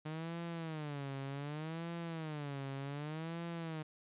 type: tone with vibrato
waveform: sawtooth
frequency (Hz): 152.1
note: D#3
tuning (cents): -39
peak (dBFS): -36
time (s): 0.05-3.83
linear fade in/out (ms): 10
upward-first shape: sine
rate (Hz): 0.66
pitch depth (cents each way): 190
effects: resampled to 8000 Hz